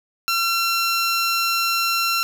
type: tone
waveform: 15% pulse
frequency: 1360 Hz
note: F6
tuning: 46 cents flat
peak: -12 dBFS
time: 0.28-2.23 s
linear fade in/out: 0 ms
effects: none